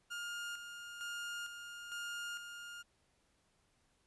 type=tone with tremolo; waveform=30% pulse; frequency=1414 Hz; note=F6; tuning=21 cents sharp; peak=-38 dBFS; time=0.1-2.83 s; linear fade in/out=20 ms; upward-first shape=square; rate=1.1 Hz; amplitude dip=50%; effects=pink hiss -75 dBFS RMS until 4.06 s + resampled to 24000 Hz